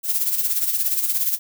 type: noise with tremolo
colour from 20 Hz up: violet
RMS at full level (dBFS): -19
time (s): 0.03-1.39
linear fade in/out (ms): 50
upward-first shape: sine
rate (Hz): 17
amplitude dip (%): 60
effects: none